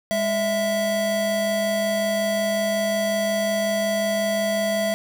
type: tone pair together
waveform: square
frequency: 204.6 / 659.3 Hz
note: G#3 / E5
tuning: -26 / 0 cents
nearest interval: octave + minor sixth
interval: 2026 cents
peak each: -28 / -22 dBFS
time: 0.11-4.94 s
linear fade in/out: 0 ms
effects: none